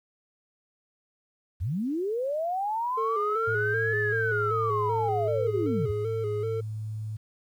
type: linear two-way sweep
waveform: sine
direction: up then down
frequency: 70.1 to 1760 to 70.1 Hz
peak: -26 dBFS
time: 1.6-5.92 s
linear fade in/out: 20 ms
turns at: 3.99 s
type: tone with vibrato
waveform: triangle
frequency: 433.6 Hz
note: A4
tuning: 25 cents flat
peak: -26 dBFS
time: 2.97-6.61 s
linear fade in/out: 10 ms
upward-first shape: square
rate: 2.6 Hz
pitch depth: 60 cents each way
type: tone with pitch glide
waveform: sine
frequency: 110 to 108.05 Hz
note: A2 to A2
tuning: 0 to -31 cents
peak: -31 dBFS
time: 3.47-7.17 s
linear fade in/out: 10 ms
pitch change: -31 cents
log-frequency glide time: 4.14-5.51 s
effects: 10-bit